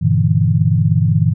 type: chord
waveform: sine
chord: E half-diminished seventh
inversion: first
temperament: just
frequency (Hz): 98.89 / 118.67 / 148.33 / 164.81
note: G2 / Bb2 / D3 / E3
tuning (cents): +16 / +31 / +18 / 0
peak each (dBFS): -16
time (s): 0.01-1.34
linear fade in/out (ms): 20
effects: none